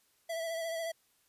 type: tone with vibrato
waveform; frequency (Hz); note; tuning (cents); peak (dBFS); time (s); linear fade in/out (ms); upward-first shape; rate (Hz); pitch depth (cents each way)
square; 659.3; E5; 0; -35; 0.29-0.92; 10; sine; 14; 29
effects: white hiss -71 dBFS RMS until 1.28 s + resampled to 32000 Hz